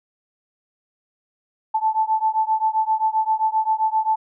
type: beating tone pair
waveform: sine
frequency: 873 / 880.6 Hz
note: A5 / A5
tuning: -14 / +1 cents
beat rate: 7.6 Hz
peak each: -20 / -21 dBFS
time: 1.74-4.16 s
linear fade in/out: 10 ms
effects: none